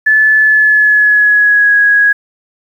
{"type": "tone with pitch glide", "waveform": "sine", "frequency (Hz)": [1734, 1660.5], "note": ["A6", "G#6"], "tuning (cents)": [-26, -1], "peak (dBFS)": -5, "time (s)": [0.06, 2.13], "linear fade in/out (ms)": 10, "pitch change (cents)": -75, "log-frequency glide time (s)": [0.38, 1.75], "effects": ["7-bit"]}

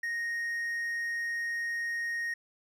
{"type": "tone", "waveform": "triangle", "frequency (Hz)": 1864.7, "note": "A#6", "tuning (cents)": 0, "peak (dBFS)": -29, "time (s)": [0.03, 2.34], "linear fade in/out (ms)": 5, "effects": []}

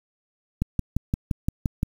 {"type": "click train", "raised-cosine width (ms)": 5, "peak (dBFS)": -10, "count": 8, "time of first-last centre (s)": [0.62, 1.831], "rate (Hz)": 5.78, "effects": ["7-bit"]}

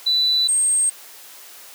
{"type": "tone pair in turn", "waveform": "sine", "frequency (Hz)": [3978, 8429], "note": ["B7", "C9"], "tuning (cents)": [12, 12], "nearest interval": "octave + minor second", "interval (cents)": 1300, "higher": "second", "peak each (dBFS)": -15, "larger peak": "neither", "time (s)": [[0.06, 0.48], [0.48, 0.9]], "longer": "neither", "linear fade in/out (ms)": 10, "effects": ["white hiss -42 dBFS RMS until 1.74 s", "high-pass 400 Hz 12 dB/octave"]}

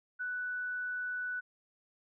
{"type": "tone", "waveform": "sine", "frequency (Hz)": 1486, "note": "F#6", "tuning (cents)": 7, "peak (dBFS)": -34, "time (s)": [0.19, 1.41], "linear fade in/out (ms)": 20, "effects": []}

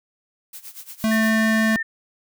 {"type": "noise with tremolo", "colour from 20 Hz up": "blue", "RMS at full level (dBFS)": -36, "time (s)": [0.53, 1.32], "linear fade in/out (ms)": 5, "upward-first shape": "sine", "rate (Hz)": 8.6, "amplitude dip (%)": 85}
{"type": "tone", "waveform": "square", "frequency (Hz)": 220, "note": "A3", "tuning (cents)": 0, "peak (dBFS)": -18, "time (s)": [1.04, 1.76], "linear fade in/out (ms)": 0}
{"type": "tone with vibrato", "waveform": "sine", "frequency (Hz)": 1800, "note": "A6", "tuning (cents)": 39, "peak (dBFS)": -22, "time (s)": [1.11, 1.83], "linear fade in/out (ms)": 10, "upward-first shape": "triangle", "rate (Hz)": 6.3, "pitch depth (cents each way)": 10}
{"effects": []}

